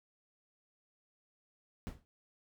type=noise with exponential decay; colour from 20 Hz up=brown; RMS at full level=-38 dBFS; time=1.87-2.05 s; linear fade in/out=0 ms; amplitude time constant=39 ms; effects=none